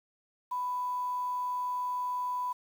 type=tone with quantisation; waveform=sine; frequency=993 Hz; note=B5; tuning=9 cents sharp; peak=-30 dBFS; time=0.51-2.53 s; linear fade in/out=10 ms; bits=9; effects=none